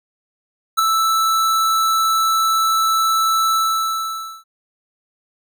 square tone with ADSR envelope, 1318.5 Hz, E6, in tune, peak -10 dBFS, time 0.77-4.44 s, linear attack 22 ms, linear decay 4 ms, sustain -5 dB, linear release 890 ms, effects none

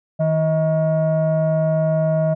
sine tone pair together, 158.2 / 633.8 Hz, D#3 / D#5, +29 / +32 cents, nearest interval 2 octaves, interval 2403 cents, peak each -16 dBFS, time 0.19-2.35 s, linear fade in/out 20 ms, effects tanh soft clip ceiling -12 dBFS

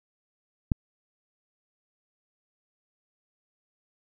click, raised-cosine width 5 ms, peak -10 dBFS, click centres 0.718 s, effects none

